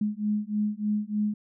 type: beating tone pair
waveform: sine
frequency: 208.4 / 211.7 Hz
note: G#3 / G#3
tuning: +6 / +33 cents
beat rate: 3.3 Hz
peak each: -28 dBFS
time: 0.01-1.34 s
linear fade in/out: 5 ms
effects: none